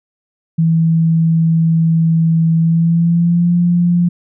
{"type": "tone with pitch glide", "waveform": "sine", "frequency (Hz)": [163.5, 174.23], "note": ["E3", "F3"], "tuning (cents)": [-14, -4], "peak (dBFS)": -9, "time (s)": [0.58, 4.09], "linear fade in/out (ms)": 10, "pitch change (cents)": 110, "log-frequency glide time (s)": [2.57, 3.54], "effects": []}